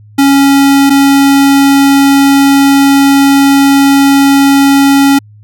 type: tone pair in turn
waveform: square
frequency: 277.2 / 277.2 Hz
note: C#4 / C#4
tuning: 0 / 0 cents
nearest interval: unison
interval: 0 cents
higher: neither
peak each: -4 dBFS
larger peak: neither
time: 0.18-0.9 / 0.9-5.19 s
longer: second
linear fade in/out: 10 ms
effects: added 105 Hz sine -34 dBFS peak until 5.43 s